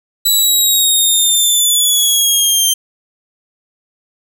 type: linear sweep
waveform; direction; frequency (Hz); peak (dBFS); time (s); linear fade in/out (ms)
15% pulse; down; 3951 to 3136; -3; 0.25-2.74; 10
effects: none